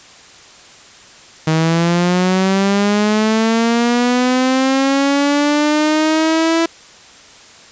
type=linear sweep; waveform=sawtooth; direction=up; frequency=157 to 332.6 Hz; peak=-8 dBFS; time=1.47-6.66 s; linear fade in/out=5 ms; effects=white hiss -41 dBFS RMS until 7.71 s + resampled to 16000 Hz